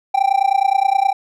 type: tone with amplitude modulation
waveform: triangle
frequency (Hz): 784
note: G5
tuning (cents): 0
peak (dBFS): -7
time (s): 0.14-1.13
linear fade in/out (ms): 10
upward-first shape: sine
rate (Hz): 29.6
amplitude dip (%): 95
effects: none